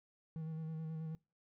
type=tone with vibrato; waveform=triangle; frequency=159.5 Hz; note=D#3; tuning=43 cents sharp; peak=-38 dBFS; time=0.36-1.15 s; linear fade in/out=0 ms; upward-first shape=square; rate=9.3 Hz; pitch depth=20 cents each way; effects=noise-tail reverb RT60 0.3 s tail -24 dB re dry